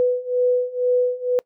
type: beating tone pair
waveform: sine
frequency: 495.2 / 497.3 Hz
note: B4 / B4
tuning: +5 / +12 cents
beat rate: 2.1 Hz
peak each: -21 / -19 dBFS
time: 0-1.39 s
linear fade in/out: 0 ms
effects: noise-tail reverb RT60 0.1 s tail -24 dB re dry